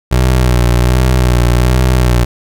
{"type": "tone with vibrato", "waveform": "25% pulse", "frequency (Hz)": 61.74, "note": "B1", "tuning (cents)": 0, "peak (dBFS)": -4, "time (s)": [0.11, 2.25], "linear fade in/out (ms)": 10, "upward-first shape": "sine", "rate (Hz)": 1.3, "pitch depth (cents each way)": 48, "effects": []}